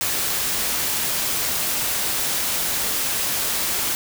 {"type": "noise", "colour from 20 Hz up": "white", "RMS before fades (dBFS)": -23, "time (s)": [0.01, 3.95], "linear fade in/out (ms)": 0, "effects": []}